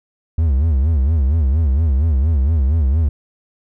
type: tone with vibrato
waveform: triangle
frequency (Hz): 73.42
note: D2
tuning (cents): 0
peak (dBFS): -10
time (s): 0.38-3.09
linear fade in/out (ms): 5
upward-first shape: sine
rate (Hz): 4.3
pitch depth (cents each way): 220
effects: none